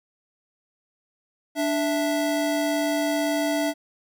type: tone pair together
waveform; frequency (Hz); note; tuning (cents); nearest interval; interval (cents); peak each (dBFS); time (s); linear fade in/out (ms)
square; 293.7 / 659.3; D4 / E5; 0 / 0; octave + major second; 1400; -25 / -26; 1.55-3.74; 50
effects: none